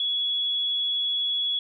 sine tone, 3372 Hz, G#7, 26 cents sharp, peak -23 dBFS, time 0-1.59 s, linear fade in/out 2 ms, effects none

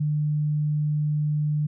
sine tone, 150 Hz, D3, 37 cents sharp, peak -21 dBFS, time 0-1.67 s, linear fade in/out 10 ms, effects none

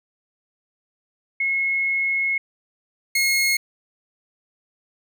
sine / sawtooth tone pair in turn, 2173 / 2160 Hz, C#7 / C#7, -35 / -45 cents, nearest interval unison, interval 10 cents, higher first, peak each -19 / -14 dBFS, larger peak second, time 1.4-2.38 / 3.15-3.57 s, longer first, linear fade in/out 5 ms, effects none

